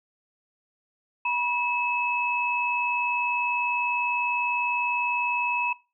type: tone pair together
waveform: sine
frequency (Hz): 970 / 2590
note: B5 / E7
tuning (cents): -31 / -31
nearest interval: octave + perfect fourth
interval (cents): 1700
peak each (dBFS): -26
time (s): 1.25-5.73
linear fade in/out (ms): 5
effects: noise-tail reverb RT60 0.3 s tail -21 dB re dry